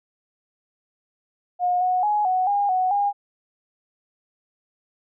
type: tone with pitch steps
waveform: sine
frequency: 718 / 733 / 837 / 741 / 811 / 741 / 811 Hz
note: F5 / F#5 / G#5 / F#5 / G#5 / F#5 / G#5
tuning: +48 / -16 / +13 / +2 / -41 / +2 / -41 cents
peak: -18 dBFS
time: 1.59-3.13 s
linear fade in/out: 50 ms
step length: 220 ms
effects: none